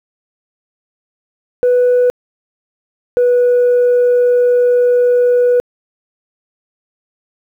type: tone pair in turn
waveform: sine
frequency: 493.9 / 489.9 Hz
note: B4 / B4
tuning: 0 / -14 cents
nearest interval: unison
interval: 14 cents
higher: first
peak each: -6 dBFS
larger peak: neither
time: 1.63-2.1 / 3.17-5.6 s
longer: second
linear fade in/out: 0 ms
effects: tanh soft clip ceiling -6 dBFS + 8-bit